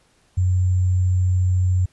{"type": "tone with sample-and-hold", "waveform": "sine", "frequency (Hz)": 91.4, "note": "F#2", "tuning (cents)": -21, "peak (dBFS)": -15, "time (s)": [0.37, 1.86], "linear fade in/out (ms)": 10, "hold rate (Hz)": 7350, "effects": ["pink hiss -60 dBFS RMS until 1.92 s", "resampled to 24000 Hz"]}